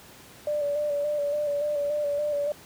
sine tone with vibrato, 585 Hz, D5, 7 cents flat, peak -24 dBFS, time 0.47-2.52 s, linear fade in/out 2 ms, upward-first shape square, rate 3.5 Hz, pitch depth 28 cents each way, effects pink hiss -49 dBFS RMS until 2.65 s + high-pass 80 Hz 12 dB/octave

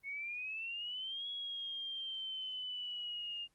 sine exponential two-way sweep, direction up then down, 2190 to 3344 to 2815 Hz, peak -39 dBFS, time 0.03-3.48 s, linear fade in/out 50 ms, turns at 1.28 s, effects pink hiss -75 dBFS RMS until 3.54 s + Opus 24 kbps

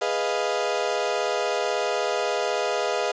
35% pulse chord, F half-diminished seventh, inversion first, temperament equal, 415.3 / 493.9 / 622.3 / 698.5 Hz, Ab4 / Cb5 / Eb5 / F5, 0 / 0 / 0 / 0 cents, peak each -27 dBFS, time 0.01-3.12 s, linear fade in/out 10 ms, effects resampled to 16000 Hz + 8-bit

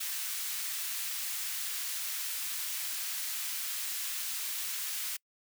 white high-pass noise, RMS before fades -36 dBFS, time 0-5.17 s, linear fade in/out 10 ms, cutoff 1600 Hz, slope 12 dB/octave, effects noise-tail reverb RT60 0.1 s tail -26 dB re dry

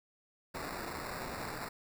white noise with sample-and-hold, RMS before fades -41 dBFS, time 0.54-1.69 s, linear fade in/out 10 ms, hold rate 3150 Hz, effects none

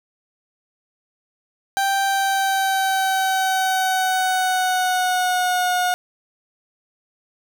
30% pulse tone with pitch glide, 784 to 723.1 Hz, G5 to F#5, 0 to -40 cents, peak -15 dBFS, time 1.77-5.94 s, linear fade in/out 0 ms, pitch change -140 cents, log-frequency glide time 2.05-5.74 s, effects none

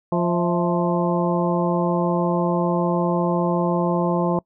harmonic tone with a mistuned harmonic, 174.61 Hz, F3, in tune, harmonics 1 / 2 / 3 / 4 / 5 / 6, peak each -21 / -24 / -26 / -27 / -28 / -29 dBFS, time 0.12-4.39 s, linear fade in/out 2 ms, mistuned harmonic 4, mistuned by -85 cents, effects noise-tail reverb RT60 0.1 s tail -25 dB re dry

